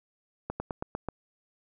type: slowing click train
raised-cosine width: 1 ms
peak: -18 dBFS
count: 6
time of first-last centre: 0.5-1.087 s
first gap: 100 ms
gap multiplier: 1.08
effects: none